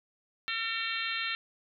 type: harmonic tone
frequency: 453.2 Hz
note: A#4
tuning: 49 cents flat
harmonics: 3 / 4 / 5 / 6 / 7 / 8 / 9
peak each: -39 / -37 / -38 / -37 / -40 / -40 / -40 dBFS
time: 0.48-1.35 s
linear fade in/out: 0 ms
effects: none